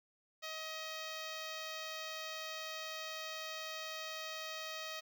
5% pulse tone with notch filter, 632 Hz, D#5, 27 cents sharp, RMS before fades -44 dBFS, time 0.42-5.01 s, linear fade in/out 20 ms, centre 8800 Hz, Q 0.66, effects none

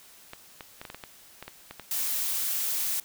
clicks, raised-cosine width 0.3 ms, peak -23 dBFS, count 11, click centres 0.334 / 0.608 / 0.815 / 0.852 / 0.901 / 0.946 / 1.038 / 1.426 / 1.48 / 1.71 / 1.797 s
blue noise, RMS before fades -29 dBFS, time 1.91-3 s, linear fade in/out 2 ms
effects white hiss -53 dBFS RMS until 3.04 s

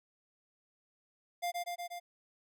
square tone with echo, 700 Hz, F5, 4 cents sharp, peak -33 dBFS, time 1.42-1.52 s, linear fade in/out 20 ms, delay 120 ms, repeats 4, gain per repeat -2 dB, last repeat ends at 2 s, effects none

